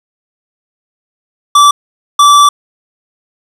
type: tone bursts at uneven times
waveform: square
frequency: 1161 Hz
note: D6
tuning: 20 cents flat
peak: -3 dBFS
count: 2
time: 1.55-1.71 / 2.19-2.49 s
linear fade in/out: 5 ms
effects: low-pass 10000 Hz 12 dB/octave + 7-bit